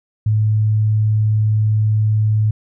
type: tone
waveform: sine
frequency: 107.6 Hz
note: A2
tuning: 38 cents flat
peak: -12 dBFS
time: 0.26-2.51 s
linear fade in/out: 5 ms
effects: none